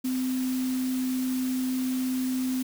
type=tone in noise; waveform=sine; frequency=256.8 Hz; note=C4; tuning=32 cents flat; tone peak=-25 dBFS; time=0.04-2.63 s; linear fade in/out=10 ms; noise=white; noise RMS=-40 dBFS; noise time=0.04-2.63 s; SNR=+12 dB; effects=none